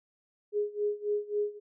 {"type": "tone with tremolo", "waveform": "sine", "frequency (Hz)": 415.3, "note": "G#4", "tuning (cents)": 0, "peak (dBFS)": -25, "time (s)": [0.52, 1.6], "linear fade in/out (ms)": 50, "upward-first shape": "sine", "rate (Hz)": 3.7, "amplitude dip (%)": 90, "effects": []}